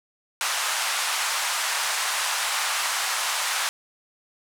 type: band-pass noise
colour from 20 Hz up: pink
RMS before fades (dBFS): -26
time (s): 0.41-3.69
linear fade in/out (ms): 0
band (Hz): 840 to 11000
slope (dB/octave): 24
effects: none